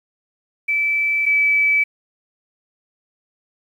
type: tone pair in turn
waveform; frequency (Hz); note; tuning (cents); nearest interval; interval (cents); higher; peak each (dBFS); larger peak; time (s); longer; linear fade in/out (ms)
sine; 2316 / 2301; D7 / D7; -25 / -36; unison; 11; first; -16 / -13; second; 0.68-1.26 / 1.26-1.84; neither; 10
effects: 8-bit